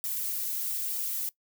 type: noise with flanger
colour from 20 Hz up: violet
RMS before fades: -32 dBFS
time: 0.04-1.29 s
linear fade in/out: 0 ms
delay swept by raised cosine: 1.6 to 7.3 ms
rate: 1.1 Hz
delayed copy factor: +1
effects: noise-tail reverb RT60 0.1 s tail -20 dB re dry

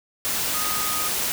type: tone in noise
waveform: sine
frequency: 1244.5 Hz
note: D#6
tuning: in tune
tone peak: -30 dBFS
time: 0.54-1.08 s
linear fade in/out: 0 ms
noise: white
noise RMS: -25 dBFS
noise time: 0.25-1.32 s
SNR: -8 dB
effects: none

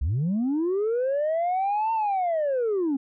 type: linear two-way sweep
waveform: sine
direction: up then down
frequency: 58.1 to 910 to 260.2 Hz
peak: -20 dBFS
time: 0.01-2.97 s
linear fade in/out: 10 ms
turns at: 1.93 s
effects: tanh soft clip ceiling -20 dBFS

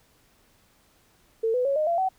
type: tone with pitch steps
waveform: sine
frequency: 450 / 499.3 / 554 / 614.7 / 682.1 / 756.8 Hz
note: A4 / B4 / C#5 / D#5 / F5 / F#5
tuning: +39 / +19 / -1 / -21 / -41 / +39 cents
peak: -21 dBFS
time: 1.43-2.09 s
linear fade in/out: 10 ms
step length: 110 ms
effects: pink hiss -62 dBFS RMS until 2.18 s

